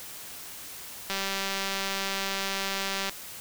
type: click train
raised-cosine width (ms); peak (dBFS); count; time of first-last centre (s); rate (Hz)
0.2; -13; 390; 1.1-3.095; 195
effects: white hiss -42 dBFS RMS until 3.4 s